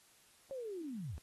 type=linear sweep; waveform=sine; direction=down; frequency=554.4 to 57.1 Hz; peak=-40 dBFS; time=0.51-1.18 s; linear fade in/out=0 ms; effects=white hiss -66 dBFS RMS until 1.22 s + AAC 32 kbps